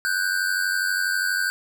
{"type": "tone pair together", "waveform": "square", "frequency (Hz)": [1482, 1574.3], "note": ["F#6", "G6"], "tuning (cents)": [2, 7], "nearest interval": "minor second", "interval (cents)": 105, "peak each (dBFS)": -25, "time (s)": [0.05, 1.5], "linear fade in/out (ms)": 0, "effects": []}